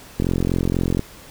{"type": "click train", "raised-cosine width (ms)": 3, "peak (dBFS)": -7, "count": 36, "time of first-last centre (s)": [0.2, 0.994], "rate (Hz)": 44.1, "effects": ["pink hiss -43 dBFS RMS until 1.3 s"]}